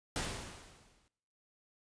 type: noise with exponential decay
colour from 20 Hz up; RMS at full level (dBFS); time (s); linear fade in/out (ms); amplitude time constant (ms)
pink; -34; 0.16-1.08; 0; 200
effects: noise-tail reverb RT60 1.0 s tail -23 dB re dry + resampled to 22050 Hz